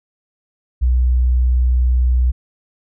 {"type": "tone", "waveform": "sine", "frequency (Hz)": 62.1, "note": "B1", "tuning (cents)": 10, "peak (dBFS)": -11, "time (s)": [0.81, 2.32], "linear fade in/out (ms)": 20, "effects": []}